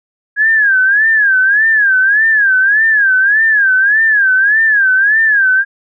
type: tone with vibrato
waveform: sine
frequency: 1649 Hz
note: G#6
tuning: 13 cents flat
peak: -7 dBFS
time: 0.36-5.65 s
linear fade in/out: 50 ms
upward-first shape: sine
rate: 1.7 Hz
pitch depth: 150 cents each way
effects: none